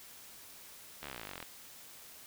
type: slowing click train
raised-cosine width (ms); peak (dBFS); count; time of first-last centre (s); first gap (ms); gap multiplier
0.3; -26; 23; 1.03-1.427; 13; 1.03
effects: white hiss -53 dBFS RMS until 2.26 s